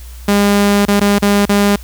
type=tone with dropouts; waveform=sawtooth; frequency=202.8 Hz; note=G#3; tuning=41 cents flat; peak=-5 dBFS; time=0.28-1.76 s; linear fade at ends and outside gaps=5 ms; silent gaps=0.854-0.882 / 0.998-1.011 / 1.186-1.223 / 1.455-1.492 s; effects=added 60 Hz sine -29 dBFS peak until 1.83 s + white hiss -41 dBFS RMS until 1.83 s